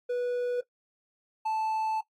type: tone pair in turn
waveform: triangle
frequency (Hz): 490 / 876.9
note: B4 / A5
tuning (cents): -14 / -6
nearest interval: minor seventh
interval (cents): 1008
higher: second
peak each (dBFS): -25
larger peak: neither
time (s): 0.09-0.61 / 1.45-2.01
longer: second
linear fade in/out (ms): 10
effects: noise-tail reverb RT60 0.1 s tail -18 dB re dry + AAC 48 kbps